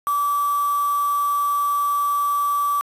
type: tone with quantisation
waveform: sine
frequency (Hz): 1155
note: D6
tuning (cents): -29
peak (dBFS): -18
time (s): 0.07-2.81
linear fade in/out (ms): 0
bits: 5
effects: resampled to 32000 Hz